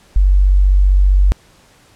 sine tone, 47.66 Hz, G1, 48 cents flat, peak -7 dBFS, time 0.16-1.32 s, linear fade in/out 0 ms, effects pink hiss -49 dBFS RMS until 1.95 s + low-pass 10000 Hz 12 dB/octave

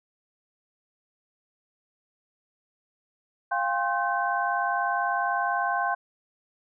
sine tone cluster, 699 / 799 / 1059 / 1535 Hz, F5 / G5 / C6 / G6, +1 / +33 / +21 / -37 cents, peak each -29 dBFS, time 3.51-5.95 s, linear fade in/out 10 ms, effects none

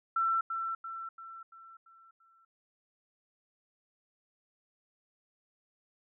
sine tone with echo, 1342 Hz, E6, 31 cents sharp, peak -26 dBFS, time 0.16-0.41 s, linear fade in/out 5 ms, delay 340 ms, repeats 6, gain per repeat -6 dB, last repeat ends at 2.45 s, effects none

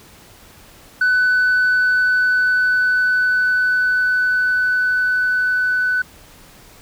sine tone with level ramp, 1498 Hz, F#6, 21 cents sharp, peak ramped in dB -10 to -14 dBFS, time 1.01-6.02 s, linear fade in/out 5 ms, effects tanh soft clip ceiling -11 dBFS + pink hiss -45 dBFS RMS until 6.81 s

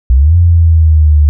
sine exponential two-way sweep, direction up then down, 59.4 to 87.31 to 73.2 Hz, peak -3 dBFS, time 0.1-1.29 s, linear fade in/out 0 ms, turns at 0.36 s, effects none

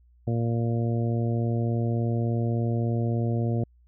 harmonic tone, 116.54 Hz, A#2, in tune, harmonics 1 / 2 / 3 / 4 / 5 / 6, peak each -24 / -30 / -34 / -36 / -38 / -40 dBFS, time 0.27-3.64 s, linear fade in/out 5 ms, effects added 60 Hz sine -55 dBFS peak until 3.87 s

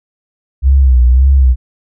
sine tone with vibrato, 64.5 Hz, C2, 24 cents flat, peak -4 dBFS, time 0.62-1.56 s, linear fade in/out 50 ms, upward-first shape sine, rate 1.8 Hz, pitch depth 100 cents each way, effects none

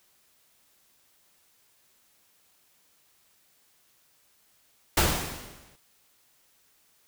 pink noise with exponential decay, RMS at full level -20 dBFS, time 4.97-5.76 s, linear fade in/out 5 ms, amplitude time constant 170 ms, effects white hiss -65 dBFS RMS until 7.07 s

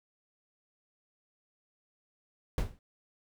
brown noise with exponential decay, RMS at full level -24 dBFS, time 2.58-2.79 s, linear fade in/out 1 ms, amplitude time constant 44 ms, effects none

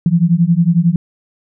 sine beating tone pair, 164.81 / 175.81 Hz, E3 / F3, 0 / +12 cents, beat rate 11 Hz, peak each -12 / -12 dBFS, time 0.06-0.96 s, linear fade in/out 2 ms, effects none

